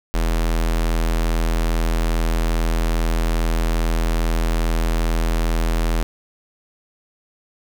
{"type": "tone with notch filter", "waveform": "square", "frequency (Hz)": 41.2, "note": "E1", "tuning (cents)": 0, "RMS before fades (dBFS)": -19, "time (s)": [0.14, 6.03], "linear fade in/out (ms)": 0, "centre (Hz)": 87, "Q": 0.64, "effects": ["9-bit"]}